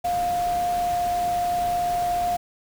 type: tone in noise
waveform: sine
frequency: 705 Hz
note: F5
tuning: 16 cents sharp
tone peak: -21 dBFS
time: 0.04-2.37 s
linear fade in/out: 10 ms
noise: pink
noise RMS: -36 dBFS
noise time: 0.04-2.37 s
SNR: +12 dB
effects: none